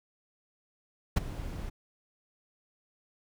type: noise with ADSR envelope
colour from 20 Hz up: brown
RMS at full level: -18 dBFS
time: 1.16-1.7 s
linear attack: 15 ms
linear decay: 12 ms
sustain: -20 dB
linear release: 13 ms
effects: none